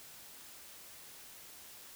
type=silence; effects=white hiss -53 dBFS RMS until 1.95 s